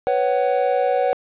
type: chord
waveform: triangle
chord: B suspended second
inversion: none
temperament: equal with one note detuned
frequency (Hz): 493.9 / 554.4 / 749.9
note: B4 / C#5 / F#5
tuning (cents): 0 / 0 / +23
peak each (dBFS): -19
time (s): 0.07-1.13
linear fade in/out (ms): 0
effects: resampled to 8000 Hz + 8-bit